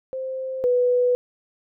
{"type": "tone pair in turn", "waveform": "sine", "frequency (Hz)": [523.3, 493.9], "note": ["C5", "B4"], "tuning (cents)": [0, 0], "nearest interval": "minor second", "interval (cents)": 100, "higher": "first", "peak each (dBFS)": [-26, -16], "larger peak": "second", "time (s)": [[0.13, 0.64], [0.64, 1.15]], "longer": "neither", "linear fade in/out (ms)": 0, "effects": []}